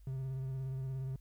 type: tone with vibrato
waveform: triangle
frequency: 132.3 Hz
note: C3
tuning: 20 cents sharp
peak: -34 dBFS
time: 0.07-1.16 s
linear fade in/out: 2 ms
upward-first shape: sine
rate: 17 Hz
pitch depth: 30 cents each way
effects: added 50 Hz sine -54 dBFS peak until 1.2 s + white hiss -75 dBFS RMS until 1.2 s